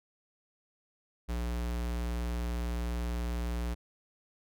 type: tone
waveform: square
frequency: 59.3 Hz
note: A#1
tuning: 30 cents sharp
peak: -32 dBFS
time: 1.28-3.75 s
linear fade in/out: 20 ms
effects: none